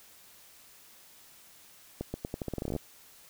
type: accelerating click train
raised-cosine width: 2 ms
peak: -20 dBFS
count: 16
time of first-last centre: 2.01-2.763 s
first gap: 130 ms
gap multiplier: 0.84
effects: white hiss -56 dBFS RMS until 3.29 s